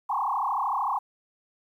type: tone with frequency modulation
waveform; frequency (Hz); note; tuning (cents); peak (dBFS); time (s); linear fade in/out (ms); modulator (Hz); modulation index
sine; 957; A#5; +45; -24; 0.09-0.99; 10; 33.2; 5.2
effects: 10-bit